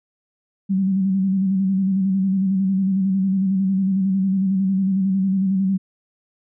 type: tone with vibrato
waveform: sine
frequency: 191.7 Hz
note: G3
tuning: 38 cents flat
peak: -16 dBFS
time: 0.69-5.78 s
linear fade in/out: 20 ms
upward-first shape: square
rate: 11 Hz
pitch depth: 38 cents each way
effects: none